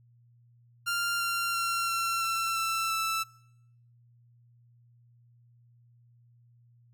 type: tone with pitch steps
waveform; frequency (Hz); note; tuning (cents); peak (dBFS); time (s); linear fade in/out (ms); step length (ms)
sawtooth; 1393 / 1381 / 1369.1 / 1357.3 / 1345.5 / 1333.9 / 1322.4; F6 / F6 / F6 / F6 / E6 / E6 / E6; -5 / -20 / -35 / -50 / +35 / +20 / +5; -24; 0.86-3.24; 20; 340
effects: noise-tail reverb RT60 0.8 s tail -24 dB re dry + added 119 Hz sine -58 dBFS peak until 6.93 s